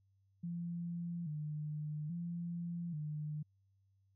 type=tone with vibrato; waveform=sine; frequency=160.9 Hz; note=E3; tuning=42 cents flat; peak=-38 dBFS; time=0.43-3.43 s; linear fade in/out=10 ms; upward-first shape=square; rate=0.6 Hz; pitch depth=110 cents each way; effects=added 97 Hz sine -70 dBFS peak until 4.15 s